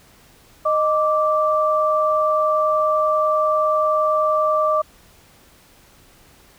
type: tone pair together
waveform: sine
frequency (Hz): 619 / 1170.7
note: D#5 / D6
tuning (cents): -9 / -6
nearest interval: major seventh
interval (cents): 1103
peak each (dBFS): -18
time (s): 0.65-4.82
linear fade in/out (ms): 10
effects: pink hiss -51 dBFS RMS until 6.58 s